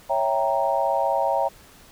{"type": "chord", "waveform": "sine", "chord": "C# diminished seventh", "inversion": "none", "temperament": "equal", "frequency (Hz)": [554.4, 659.3, 784, 932.3], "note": ["C#5", "E5", "G5", "Bb5"], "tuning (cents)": [0, 0, 0, 0], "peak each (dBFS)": -25, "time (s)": [0.09, 1.49], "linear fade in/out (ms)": 20, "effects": ["pink hiss -50 dBFS RMS until 1.91 s"]}